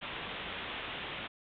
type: low-pass noise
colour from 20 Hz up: white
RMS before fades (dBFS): -41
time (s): 0.01-1.28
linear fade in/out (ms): 20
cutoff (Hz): 3600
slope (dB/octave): 96
effects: none